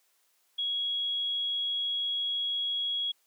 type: tone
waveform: sine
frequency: 3322 Hz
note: G#7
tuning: in tune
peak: -28 dBFS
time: 0.58-3.12 s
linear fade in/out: 10 ms
effects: white hiss -70 dBFS RMS until 3.26 s + high-pass 400 Hz 12 dB/octave